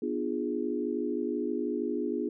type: chord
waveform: sine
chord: B diminished seventh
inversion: none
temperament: equal with one note detuned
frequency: 246.9 / 299.7 / 349.2 / 415.3 Hz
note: B3 / D4 / F4 / Ab4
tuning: 0 / +35 / 0 / 0 cents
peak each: -34 dBFS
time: 0.02-2.29 s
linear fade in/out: 5 ms
effects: none